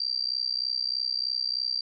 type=tone with amplitude modulation; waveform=sine; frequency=4699 Hz; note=D8; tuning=in tune; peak=-22 dBFS; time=0-1.81 s; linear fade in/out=5 ms; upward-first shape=sine; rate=63.2 Hz; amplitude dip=100%; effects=none